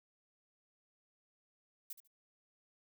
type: noise with echo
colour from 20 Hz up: violet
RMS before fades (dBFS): -44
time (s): 1.9-1.93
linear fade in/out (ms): 5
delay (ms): 73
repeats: 2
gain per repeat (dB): -13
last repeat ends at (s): 2.076
effects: none